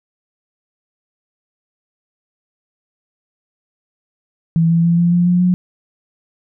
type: tone with pitch steps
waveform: sine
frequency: 164.81 / 167.3 / 169.84 / 172.41 / 175.01 / 177.66 / 180.35 Hz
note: E3 / E3 / F3 / F3 / F3 / F3 / F#3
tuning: 0 / +26 / -48 / -22 / +4 / +30 / -44 cents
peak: -10 dBFS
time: 4.56-5.54 s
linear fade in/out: 0 ms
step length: 140 ms
effects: none